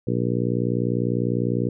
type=harmonic tone; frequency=60 Hz; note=B1; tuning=49 cents flat; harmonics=2 / 3 / 4 / 5 / 6 / 7 / 8; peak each=-25 / -27 / -28 / -29 / -30 / -30 / -31 dBFS; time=0.07-1.69 s; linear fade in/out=5 ms; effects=none